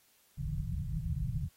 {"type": "low-pass noise", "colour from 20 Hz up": "white", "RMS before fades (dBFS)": -35, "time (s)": [0.37, 1.49], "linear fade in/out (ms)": 20, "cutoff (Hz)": 170, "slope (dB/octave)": 96, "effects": ["white hiss -67 dBFS RMS until 1.56 s", "AAC 48 kbps"]}